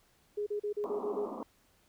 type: tone bursts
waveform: sine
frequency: 414.7 Hz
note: G#4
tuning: 3 cents flat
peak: -31 dBFS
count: 7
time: 0.37-1.258 s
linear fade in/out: 10 ms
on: 96 ms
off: 36 ms
type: band-pass noise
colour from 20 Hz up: pink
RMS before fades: -41 dBFS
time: 0.84-1.43 s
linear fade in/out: 0 ms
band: 200 to 1200 Hz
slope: 96 dB/octave
effects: pink hiss -68 dBFS RMS until 1.88 s